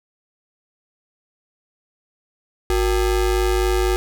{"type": "ring-modulated tone", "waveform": "square", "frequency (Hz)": 208.9, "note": "G#3", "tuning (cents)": 10, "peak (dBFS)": -14, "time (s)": [2.7, 3.96], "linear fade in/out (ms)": 0, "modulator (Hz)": 157, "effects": []}